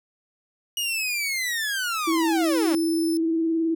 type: linear sweep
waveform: sawtooth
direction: down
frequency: 2902 to 261.6 Hz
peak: -21 dBFS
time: 0.77-2.75 s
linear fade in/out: 2 ms
type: tone with vibrato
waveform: sine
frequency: 326.8 Hz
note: E4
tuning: 15 cents flat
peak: -20 dBFS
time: 2.07-3.75 s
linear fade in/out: 10 ms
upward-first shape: square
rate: 19 Hz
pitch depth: 23 cents each way
type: tone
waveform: 20% pulse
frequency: 5274 Hz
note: E8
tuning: in tune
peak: -29 dBFS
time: 2.44-3.17 s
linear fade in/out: 0 ms
effects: none